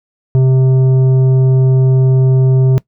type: tone with tanh clipping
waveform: sine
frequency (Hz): 130.8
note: C3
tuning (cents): 0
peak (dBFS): -8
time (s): 0.35-2.78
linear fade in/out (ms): 0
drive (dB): 9
effects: noise-tail reverb RT60 0.1 s tail -20 dB re dry